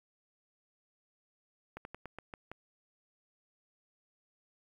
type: slowing click train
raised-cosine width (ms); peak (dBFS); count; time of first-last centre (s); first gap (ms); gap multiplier
0.5; -28; 7; 1.77-2.516; 81; 1.17
effects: 10-bit